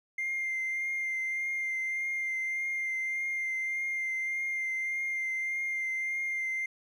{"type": "tone with vibrato", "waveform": "triangle", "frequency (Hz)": 2101, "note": "C7", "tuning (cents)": 7, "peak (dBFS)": -27, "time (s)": [0.18, 6.66], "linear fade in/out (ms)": 5, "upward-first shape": "triangle", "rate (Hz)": 1.7, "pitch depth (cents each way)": 20, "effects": ["tanh soft clip ceiling -26 dBFS"]}